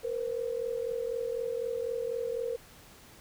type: tone pair together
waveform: sine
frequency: 466.5 / 510.5 Hz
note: A#4 / C5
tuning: +1 / -43 cents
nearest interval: major second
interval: 156 cents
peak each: -32 / -35 dBFS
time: 0.03-2.57 s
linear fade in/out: 20 ms
effects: pink hiss -54 dBFS RMS until 3.2 s